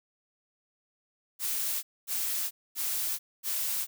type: noise bursts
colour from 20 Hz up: blue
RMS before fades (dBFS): -31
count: 4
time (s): 1.39-3.87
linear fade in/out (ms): 50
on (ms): 440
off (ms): 240
effects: none